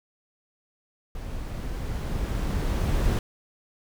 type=noise with level ramp; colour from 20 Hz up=brown; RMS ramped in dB=-35 to -22 dBFS; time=1.15-3.19 s; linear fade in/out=2 ms; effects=none